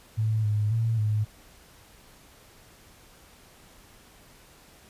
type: tone with pitch steps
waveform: sine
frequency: 109.6 / 105.4 / 113.6 / 106.7 Hz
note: A2 / G#2 / A#2 / G#2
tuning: -6 / +26 / -44 / +47 cents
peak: -22 dBFS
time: 0.17-1.25 s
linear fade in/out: 20 ms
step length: 270 ms
effects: pink hiss -54 dBFS RMS until 4.89 s + resampled to 32000 Hz